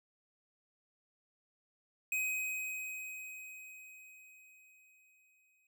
square tone with exponential decay, 2521 Hz, D#7, 22 cents sharp, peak -32 dBFS, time 2.12-5.67 s, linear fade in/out 2 ms, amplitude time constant 770 ms, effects none

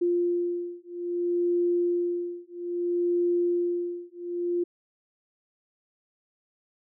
sine beating tone pair, 349.2 / 349.81 Hz, F4 / F4, 0 / +3 cents, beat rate 0.61 Hz, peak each -27 dBFS, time 0.01-4.64 s, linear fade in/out 10 ms, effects none

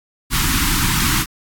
pink band-stop noise, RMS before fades -17 dBFS, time 0.3-1.26 s, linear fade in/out 50 ms, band 330 to 930 Hz, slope 48 dB/octave, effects AAC 64 kbps

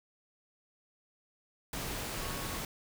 sine tone in noise, 1108.7 Hz, C#6, in tune, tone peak -47 dBFS, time 2.2-2.59 s, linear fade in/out 2 ms, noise pink, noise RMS -38 dBFS, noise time 1.73-2.65 s, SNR -12 dB, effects none

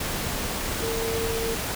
sine tone in noise, 454.7 Hz, A#4, 43 cents flat, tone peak -27 dBFS, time 0.82-1.55 s, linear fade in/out 5 ms, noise pink, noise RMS -29 dBFS, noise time 0-1.75 s, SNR -1 dB, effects none

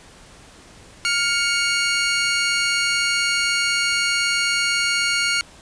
20% pulse tone pair together, 1407.6 / 2226 Hz, F6 / C#7, +13 / +7 cents, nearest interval minor sixth, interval 794 cents, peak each -16 / -16 dBFS, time 1.05-5.41 s, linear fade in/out 0 ms, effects pink hiss -46 dBFS RMS until 5.61 s + resampled to 22050 Hz

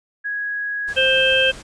sine tone, 1661.2 Hz, G#6, in tune, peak -22 dBFS, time 0.24-0.94 s, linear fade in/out 20 ms
pink noise, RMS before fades -38 dBFS, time 0.87-1.63 s, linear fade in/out 20 ms
harmonic tone, 525 Hz, C5, 6 cents sharp, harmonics 1 / 3 / 5 / 6, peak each -19 / -19 / -19 / -19 dBFS, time 0.96-1.52 s, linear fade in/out 20 ms
effects resampled to 22050 Hz

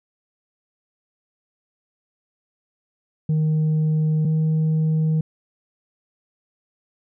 sine tone pair in turn, 155.56 / 157.46 Hz, D#3 / D#3, 0 / +21 cents, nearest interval unison, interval 21 cents, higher second, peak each -14 / -14 dBFS, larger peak neither, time 3.29-4.25 / 4.25-5.21 s, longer neither, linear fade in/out 5 ms, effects tanh soft clip ceiling -16 dBFS

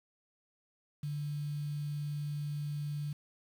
sine tone with quantisation, 146.83 Hz, D3, in tune, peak -34 dBFS, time 1.03-3.13 s, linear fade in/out 5 ms, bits 9, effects none

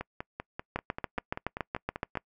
two click trains, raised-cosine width 0.5 ms, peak -20 / -15 dBFS, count 12 / 11, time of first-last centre 0.01-2.154 / 0.76-2.172 s, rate 5.13 / 7.08 Hz, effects noise-tail reverb RT60 0.1 s tail -26 dB re dry

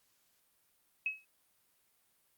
sine tone with exponential decay, 2567 Hz, E7, 47 cents flat, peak -28 dBFS, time 1.06-1.25 s, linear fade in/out 2 ms, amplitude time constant 40 ms, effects white hiss -73 dBFS RMS until 2.37 s + Opus 48 kbps

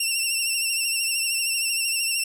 15% pulse tone with vibrato, 2722 Hz, F7, 45 cents flat, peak -15 dBFS, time 0-2.24 s, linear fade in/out 5 ms, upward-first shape triangle, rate 13 Hz, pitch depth 58 cents each way, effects none

